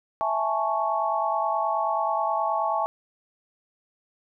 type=chord; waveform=sine; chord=A major seventh; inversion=second; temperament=equal; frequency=659.3 / 830.6 / 880 / 1108.7 Hz; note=E5 / G#5 / A5 / C#6; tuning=0 / 0 / 0 / 0 cents; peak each=-28 dBFS; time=0.21-2.86 s; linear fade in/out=0 ms; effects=none